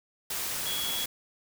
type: tone in noise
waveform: sine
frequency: 3348 Hz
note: G#7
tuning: 13 cents sharp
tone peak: -32 dBFS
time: 0.66-1.05 s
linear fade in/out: 5 ms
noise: white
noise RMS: -33 dBFS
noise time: 0.3-1.06 s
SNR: -2 dB
effects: none